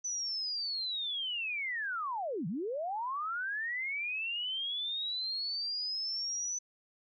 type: linear two-way sweep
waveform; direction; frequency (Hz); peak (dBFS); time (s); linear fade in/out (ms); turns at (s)
sine; down then up; 6030 to 146.9 to 6030; -33; 0.04-6.59; 10; 2.47
effects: none